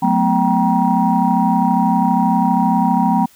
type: tone cluster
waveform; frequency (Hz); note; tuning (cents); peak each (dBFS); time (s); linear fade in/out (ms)
sine; 182.1 / 217 / 249.5 / 777 / 950; F#3 / A3 / B3 / G5 / A#5; -27 / -24 / +18 / -16 / +33; -18; 0.02-3.26; 10
effects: tanh soft clip ceiling -2 dBFS + white hiss -49 dBFS RMS until 3.35 s